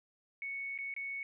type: tone with dropouts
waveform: sine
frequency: 2217 Hz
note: C#7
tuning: in tune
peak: -37 dBFS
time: 0.42-1.23 s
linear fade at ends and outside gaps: 1 ms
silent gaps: 0.778-0.787 / 0.94-0.964 s
effects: none